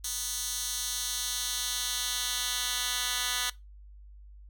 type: tone with high-pass filter sweep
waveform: 10% pulse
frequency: 247.5 Hz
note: B3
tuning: 4 cents sharp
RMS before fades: -32 dBFS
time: 0.04-3.5 s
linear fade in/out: 5 ms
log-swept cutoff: 5700 to 2500 Hz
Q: 1.1
effects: noise-tail reverb RT60 0.2 s tail -20 dB re dry + added 50 Hz sine -47 dBFS peak until 4.49 s